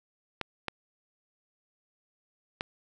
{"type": "clicks", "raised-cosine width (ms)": 0.3, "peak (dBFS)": -15, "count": 3, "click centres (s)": [0.413, 0.683, 2.609], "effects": []}